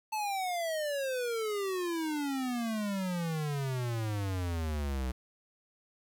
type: exponential sweep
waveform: square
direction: down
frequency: 880 to 62 Hz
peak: -32 dBFS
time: 0.12-5.12 s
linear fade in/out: 10 ms
effects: 10-bit